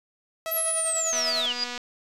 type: tone with tremolo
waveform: sawtooth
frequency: 650 Hz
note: E5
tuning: 24 cents flat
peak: -24 dBFS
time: 0.46-1.46 s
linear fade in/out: 0 ms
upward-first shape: sine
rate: 10 Hz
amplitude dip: 55%
type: linear sweep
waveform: sine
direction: down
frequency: 11840 to 2727 Hz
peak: -24 dBFS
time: 0.51-1.53 s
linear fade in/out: 10 ms
type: click train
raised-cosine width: 0.2 ms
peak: -17 dBFS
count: 159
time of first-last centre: 1.13-1.778 s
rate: 244 Hz
type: tone with exponential growth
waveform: sine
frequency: 4849 Hz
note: D#8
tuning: 45 cents flat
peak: -21 dBFS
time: 1.44-1.64 s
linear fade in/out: 5 ms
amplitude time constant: 43 ms
effects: resampled to 32000 Hz